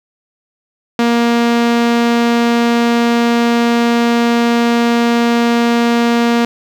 sawtooth tone, 235.4 Hz, A#3, 17 cents sharp, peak -6 dBFS, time 0.99-6.45 s, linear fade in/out 2 ms, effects low-pass 5000 Hz 12 dB/octave + 7-bit

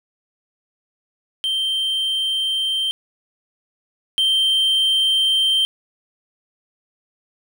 triangle tone pair in turn, 3136 / 3136 Hz, G7 / G7, 0 / 0 cents, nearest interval unison, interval 0 cents, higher neither, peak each -17 / -13 dBFS, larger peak second, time 1.44-2.91 / 4.18-5.65 s, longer neither, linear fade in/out 0 ms, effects none

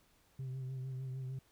sine tone with vibrato, 130.81 Hz, C3, in tune, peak -36 dBFS, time 0.39-1.39 s, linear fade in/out 5 ms, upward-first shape triangle, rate 6.6 Hz, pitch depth 43 cents each way, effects tanh soft clip ceiling -38 dBFS + pink hiss -70 dBFS RMS until 1.51 s

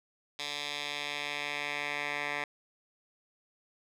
10% pulse tone with band-pass filter sweep, 145.6 Hz, D3, 15 cents flat, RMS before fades -36 dBFS, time 0.39-2.44 s, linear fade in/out 2 ms, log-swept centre 3800 to 1900 Hz, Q 1.8, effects none

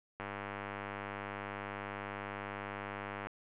click train, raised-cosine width 0.5 ms, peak -25 dBFS, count 308, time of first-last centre 0.2-3.27 s, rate 100 Hz, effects resampled to 8000 Hz + 10-bit

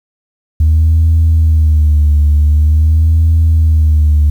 sine tone with vibrato, 77.4 Hz, D#2, 9 cents flat, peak -4 dBFS, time 0.6-4.3 s, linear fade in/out 5 ms, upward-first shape sine, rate 0.46 Hz, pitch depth 80 cents each way, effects tanh soft clip ceiling -3 dBFS + 7-bit

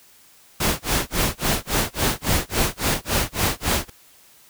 pink noise with tremolo, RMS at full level -19 dBFS, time 0.6-3.9 s, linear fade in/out 5 ms, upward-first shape sine, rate 3.6 Hz, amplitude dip 100%, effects white hiss -52 dBFS RMS until 4.49 s

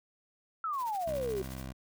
sine exponential sweep, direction down, 1352 to 370 Hz, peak -31 dBFS, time 0.64-1.42 s, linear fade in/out 2 ms
white noise with tremolo, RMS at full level -48 dBFS, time 0.72-1.67 s, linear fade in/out 50 ms, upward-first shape triangle, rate 14 Hz, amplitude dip 90%
15% pulse tone, 65.3 Hz, C2, 3 cents flat, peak -33 dBFS, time 1.06-1.73 s, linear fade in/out 20 ms
effects none

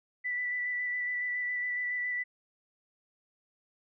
sine tone with vibrato, 1975.5 Hz, B6, in tune, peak -30 dBFS, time 0.24-2.24 s, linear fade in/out 20 ms, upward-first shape square, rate 7.2 Hz, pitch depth 12 cents each way, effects none

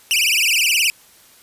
sawtooth tone with vibrato, 2637 Hz, E7, in tune, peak -11 dBFS, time 0.11-0.9 s, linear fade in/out 0 ms, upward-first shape triangle, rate 19 Hz, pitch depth 280 cents each way, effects white hiss -49 dBFS RMS until 1.42 s + resampled to 32000 Hz

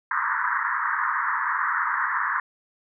pink band-pass noise, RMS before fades -25 dBFS, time 0.11-2.4 s, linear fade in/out 2 ms, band 950 to 1900 Hz, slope 96 dB/octave, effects none

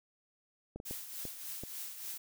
clicks, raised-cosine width 2 ms, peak -29 dBFS, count 5, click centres 0.76 / 0.801 / 0.91 / 1.253 / 1.636 s
blue noise with tremolo, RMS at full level -41 dBFS, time 0.85-2.18 s, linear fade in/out 10 ms, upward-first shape triangle, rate 3.4 Hz, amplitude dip 60%
effects none

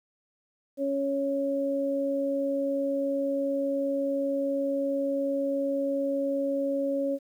sine tone pair together, 277.2 / 554.4 Hz, C#4 / C#5, 0 / 0 cents, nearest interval octave, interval 1200 cents, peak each -29 / -27 dBFS, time 0.77-7.19 s, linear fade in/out 50 ms, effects 10-bit

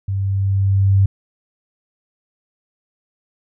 sine tone with level ramp, 97.7 Hz, G2, 5 cents flat, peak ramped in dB -18 to -9 dBFS, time 0.08-1.06 s, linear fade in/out 5 ms, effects none

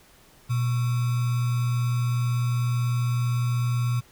sine tone with sample-and-hold, 121 Hz, B2, 35 cents flat, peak -21 dBFS, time 0.49-4.01 s, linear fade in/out 20 ms, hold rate 1225 Hz, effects pink hiss -55 dBFS RMS until 4.11 s

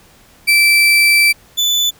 35% pulse tone pair in turn, 2330 / 3491 Hz, D7 / A7, -14 / -14 cents, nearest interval perfect fifth, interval 700 cents, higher second, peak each -6 / -10 dBFS, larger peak first, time 0.47-1.33 / 1.57-1.91 s, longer first, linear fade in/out 20 ms, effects pink hiss -47 dBFS RMS until 1.99 s

